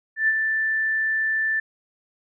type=tone with ADSR envelope; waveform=sine; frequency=1766 Hz; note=A6; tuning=6 cents sharp; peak=-15 dBFS; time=0.16-1.6 s; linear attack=120 ms; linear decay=41 ms; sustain=-5 dB; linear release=6 ms; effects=none